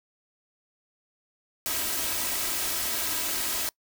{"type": "noise with comb filter", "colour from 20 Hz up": "white", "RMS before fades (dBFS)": -29, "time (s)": [1.66, 3.69], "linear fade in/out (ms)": 0, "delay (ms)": 3.1, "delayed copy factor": 0.55, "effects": ["noise-tail reverb RT60 0.1 s tail -25 dB re dry"]}